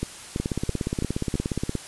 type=two click trains; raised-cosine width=3 ms; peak=-13 / -12 dBFS; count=5 / 24; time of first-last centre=0.03-1.355 / 0.4-1.753 s; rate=3.02 / 17 Hz; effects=white hiss -41 dBFS RMS until 1.87 s + resampled to 24000 Hz